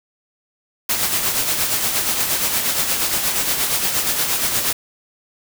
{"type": "noise with tremolo", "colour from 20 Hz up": "white", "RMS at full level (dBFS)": -18, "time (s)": [0.89, 4.73], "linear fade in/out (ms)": 5, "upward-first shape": "sine", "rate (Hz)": 8.5, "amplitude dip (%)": 45, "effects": []}